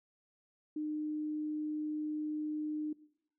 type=tone; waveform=sine; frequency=304.2 Hz; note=D#4; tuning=39 cents flat; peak=-34 dBFS; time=0.76-2.93 s; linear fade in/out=5 ms; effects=noise-tail reverb RT60 0.7 s tail -19 dB re dry